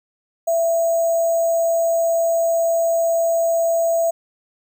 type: tone with sample-and-hold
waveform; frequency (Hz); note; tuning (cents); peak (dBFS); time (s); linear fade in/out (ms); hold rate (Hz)
sine; 666; E5; +18; -15; 0.47-4.11; 10; 7350
effects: none